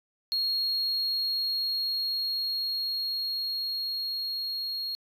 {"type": "tone with level ramp", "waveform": "triangle", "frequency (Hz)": 4284, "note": "C8", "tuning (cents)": 40, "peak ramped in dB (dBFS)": [-23, -29], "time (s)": [0.32, 4.95], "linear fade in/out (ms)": 0, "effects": ["tanh soft clip ceiling -20 dBFS"]}